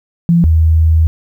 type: tone pair in turn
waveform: sine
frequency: 170 / 80.23 Hz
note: F3 / E2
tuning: -46 / -46 cents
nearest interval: octave + minor second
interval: 1300 cents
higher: first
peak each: -6 dBFS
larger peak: neither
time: 0.29-0.44 / 0.44-1.07 s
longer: second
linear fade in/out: 0 ms
effects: 8-bit